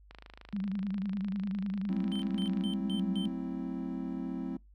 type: click train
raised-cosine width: 0.3 ms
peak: -32 dBFS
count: 67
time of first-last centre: 0.11-2.61 s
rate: 26.4 Hz
type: tone with vibrato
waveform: sine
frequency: 196.6 Hz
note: G3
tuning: 5 cents sharp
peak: -31 dBFS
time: 0.53-3.28 s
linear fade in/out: 5 ms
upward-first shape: triangle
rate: 10 Hz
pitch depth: 120 cents each way
type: chord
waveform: triangle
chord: F# half-diminished seventh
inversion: none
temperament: equal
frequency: 185 / 220 / 261.6 / 329.6 Hz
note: F#3 / A3 / C4 / E4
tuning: 0 / 0 / 0 / 0 cents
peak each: -37 / -40 / -35 / -40 dBFS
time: 1.89-4.57 s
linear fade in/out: 5 ms
type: tone bursts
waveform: triangle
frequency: 3100 Hz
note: G7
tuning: 20 cents flat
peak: -38 dBFS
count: 5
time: 2.12-3.255 s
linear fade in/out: 0 ms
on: 99 ms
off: 160 ms
effects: noise-tail reverb RT60 0.2 s tail -26 dB re dry + added 50 Hz sine -55 dBFS peak until 4.74 s